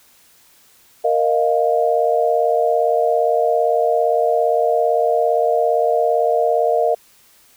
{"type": "chord", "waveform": "sine", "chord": "Bb suspended fourth", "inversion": "none", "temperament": "just", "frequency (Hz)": [466.2, 621.6, 699.2], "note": ["Bb4", "Eb5", "F5"], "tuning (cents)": [0, -2, 2], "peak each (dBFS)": -18, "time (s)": [1.04, 6.95], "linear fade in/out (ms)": 10, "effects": ["white hiss -52 dBFS RMS until 7.56 s"]}